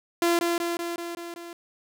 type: tone with echo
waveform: sawtooth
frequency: 342 Hz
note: F4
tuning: 36 cents flat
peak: -16 dBFS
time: 0.22-0.39 s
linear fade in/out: 2 ms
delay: 190 ms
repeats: 6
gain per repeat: -3 dB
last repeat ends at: 1.53 s
effects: none